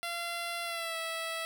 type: tone with pitch glide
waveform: 10% pulse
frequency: 686 to 655.4 Hz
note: F5 to E5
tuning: -31 to -10 cents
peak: -26 dBFS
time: 0.03-1.45 s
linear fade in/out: 0 ms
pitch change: -79 cents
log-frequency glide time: 0.64-0.96 s
effects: none